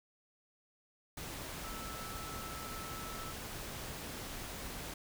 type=tone in noise; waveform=sine; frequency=1314 Hz; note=E6; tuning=6 cents flat; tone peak=-47 dBFS; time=1.64-3.32 s; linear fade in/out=5 ms; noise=pink; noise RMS=-44 dBFS; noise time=1.17-4.94 s; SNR=-6 dB; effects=none